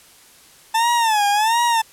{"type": "tone with vibrato", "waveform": "40% pulse", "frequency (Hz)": 880, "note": "A5", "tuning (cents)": 0, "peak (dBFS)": -14, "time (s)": [0.74, 1.82], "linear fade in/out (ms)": 10, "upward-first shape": "sine", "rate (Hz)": 1.4, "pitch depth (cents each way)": 140, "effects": ["white hiss -48 dBFS RMS until 1.92 s", "low-pass 12000 Hz 12 dB/octave"]}